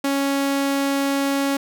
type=tone; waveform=sawtooth; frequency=277.2 Hz; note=C#4; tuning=in tune; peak=-15 dBFS; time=0.04-1.57 s; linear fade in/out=5 ms; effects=none

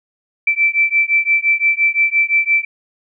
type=beating tone pair; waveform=sine; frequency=2328 / 2333.8 Hz; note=D7 / D7; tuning=-16 / -11 cents; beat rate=5.8 Hz; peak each=-15 dBFS; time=0.47-2.65 s; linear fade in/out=5 ms; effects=none

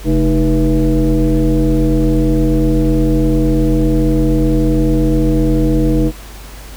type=tone with frequency modulation; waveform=sine; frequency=134.4 Hz; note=C3; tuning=47 cents sharp; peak=-9 dBFS; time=0.04-6.12 s; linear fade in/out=50 ms; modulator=176 Hz; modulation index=1.7; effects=added 50 Hz sine -31 dBFS peak until 6.76 s + pink hiss -36 dBFS RMS until 6.76 s

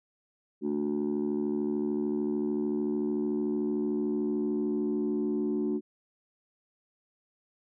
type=chord; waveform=sine; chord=D major; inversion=second; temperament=just; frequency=220.2 / 293.7 / 367.1 Hz; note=A3 / D4 / F#4; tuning=+2 / 0 / -14 cents; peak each=-30 dBFS; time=0.61-5.81 s; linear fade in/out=50 ms; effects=tanh soft clip ceiling -22 dBFS

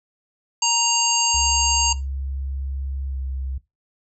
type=harmonic tone; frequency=932 Hz; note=A#5; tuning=1 cent flat; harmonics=1 / 3 / 5 / 7 / 8; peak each=-23 / -23 / -23 / -23 / -23 dBFS; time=0.62-1.93 s; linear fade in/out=5 ms
type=tone with pitch glide; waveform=sine; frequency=67.7 to 66.15 Hz; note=C#2 to C2; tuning=-40 to +20 cents; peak=-25 dBFS; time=1.34-3.58 s; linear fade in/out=5 ms; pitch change=-40 cents; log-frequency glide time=3.09-3.16 s
effects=noise-tail reverb RT60 0.2 s tail -18 dB re dry

